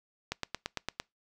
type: click train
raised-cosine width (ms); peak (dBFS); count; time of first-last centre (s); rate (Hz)
0.2; -15; 7; 0.32-1; 8.83
effects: noise-tail reverb RT60 0.2 s tail -25 dB re dry